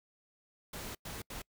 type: noise bursts at uneven times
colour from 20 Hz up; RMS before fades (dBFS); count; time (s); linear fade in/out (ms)
pink; -43; 3; 0.73-0.95 / 1.05-1.22 / 1.3-1.42; 5
effects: noise-tail reverb RT60 0.1 s tail -26 dB re dry